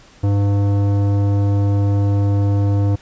sine tone with tanh clipping, 100.6 Hz, G2, 45 cents sharp, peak -15 dBFS, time 0.23-2.96 s, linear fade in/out 10 ms, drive 15 dB, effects pink hiss -47 dBFS RMS until 3.01 s + resampled to 16000 Hz

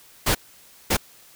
pink noise bursts at uneven times, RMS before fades -20 dBFS, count 2, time 0.26-0.35 / 0.9-0.97 s, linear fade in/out 10 ms, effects white hiss -51 dBFS RMS until 1.35 s

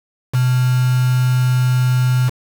sine tone with quantisation, 126.4 Hz, B2, 41 cents sharp, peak -12 dBFS, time 0.33-2.3 s, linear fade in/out 20 ms, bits 4, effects none

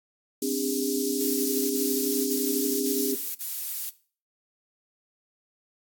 pink high-pass noise, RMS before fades -34 dBFS, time 0.42-3.12 s, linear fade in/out 2 ms, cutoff 4900 Hz, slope 24 dB/octave
sine chord, C suspended second, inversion none, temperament equal with one note detuned, 261.6 / 293.7 / 402.1 Hz, C4 / D4 / G4, 0 / 0 / +44 cents, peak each -30 dBFS, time 0.42-3.15 s, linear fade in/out 5 ms
violet noise bursts, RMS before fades -31 dBFS, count 5, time 1.2-3.9 s, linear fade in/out 10 ms, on 500 ms, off 50 ms
effects noise-tail reverb RT60 0.4 s tail -17 dB re dry + AAC 64 kbps

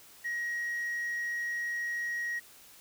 sine tone, 1893 Hz, A#6, 26 cents sharp, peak -29 dBFS, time 0.24-2.4 s, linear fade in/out 20 ms, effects tanh soft clip ceiling -30 dBFS + white hiss -55 dBFS RMS until 2.8 s

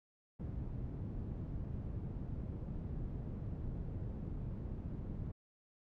white low-pass noise, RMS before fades -42 dBFS, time 0.39-5.32 s, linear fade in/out 10 ms, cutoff 140 Hz, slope 12 dB/octave, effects none

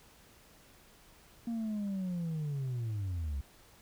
sine linear sweep, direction down, 235.5 to 65.41 Hz, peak -30 dBFS, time 1.47-3.41 s, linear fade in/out 5 ms, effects tanh soft clip ceiling -32 dBFS + pink hiss -60 dBFS RMS until 3.81 s

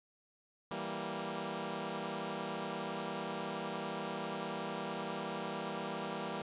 10% pulse chord, E diminished, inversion none, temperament equal, 164.81 / 196 / 233.1 Hz, E3 / G3 / Bb3, 0 / 0 / 0 cents, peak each -35 / -33 / -34 dBFS, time 0.71-6.42 s, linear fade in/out 2 ms, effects resampled to 8000 Hz + 11-bit

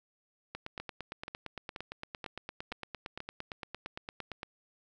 two click trains, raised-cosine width 0.3 ms, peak -23 / -24 dBFS, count 35 / 6, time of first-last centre 0.55-4.431 / 0.8-3.204 s, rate 8.76 / 2.08 Hz, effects none

